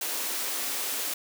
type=high-pass noise; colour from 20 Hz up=white; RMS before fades=-31 dBFS; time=0.01-1.14 s; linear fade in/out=5 ms; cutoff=230 Hz; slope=96 dB/octave; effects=none